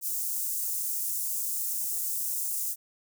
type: high-pass noise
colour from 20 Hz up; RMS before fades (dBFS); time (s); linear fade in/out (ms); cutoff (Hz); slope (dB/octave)
white; -31; 0.01-2.76; 50; 7000; 24
effects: none